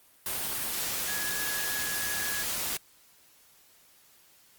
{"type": "tone in noise", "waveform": "sine", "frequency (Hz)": 1678, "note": "G#6", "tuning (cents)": 17, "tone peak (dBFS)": -35, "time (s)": [1.08, 2.43], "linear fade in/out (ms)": 2, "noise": "white", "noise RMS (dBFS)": -32, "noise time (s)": [0.26, 2.77], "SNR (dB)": -6, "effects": ["white hiss -60 dBFS RMS until 4.58 s", "Opus 32 kbps"]}